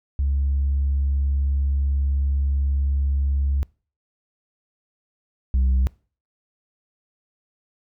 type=tone pair in turn; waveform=sine; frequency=69.3 / 64.5 Hz; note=C#2 / C2; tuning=0 / -24 cents; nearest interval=minor second; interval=124 cents; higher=first; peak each=-17 / -13 dBFS; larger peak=second; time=0.19-3.63 / 5.54-5.87 s; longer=first; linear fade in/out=0 ms; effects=noise-tail reverb RT60 0.4 s tail -26 dB re dry + tanh soft clip ceiling -15 dBFS